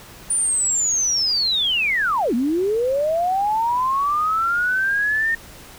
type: linear two-way sweep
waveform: sine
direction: down then up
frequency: 9420 to 223.9 to 1838 Hz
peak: -17 dBFS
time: 0.3-5.35 s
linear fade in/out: 5 ms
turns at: 2.34 s
effects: pink hiss -42 dBFS RMS until 5.78 s